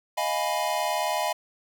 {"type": "chord", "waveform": "square", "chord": "F half-diminished seventh", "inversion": "third", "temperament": "equal with one note detuned", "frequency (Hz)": [622.3, 701.3, 830.6, 987.8], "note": ["Eb5", "F5", "Ab5", "Cb6"], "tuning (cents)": [0, 7, 0, 0], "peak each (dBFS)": -31, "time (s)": [0.17, 1.33], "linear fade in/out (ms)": 10, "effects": []}